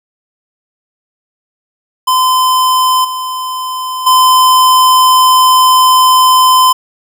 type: tone with level steps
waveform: square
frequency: 1025 Hz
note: C6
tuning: 36 cents flat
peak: -8 / -17 / -5 dBFS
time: 2.07-6.73 s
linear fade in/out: 10 ms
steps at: 3.04 / 4.06 s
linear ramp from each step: 10 ms
effects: none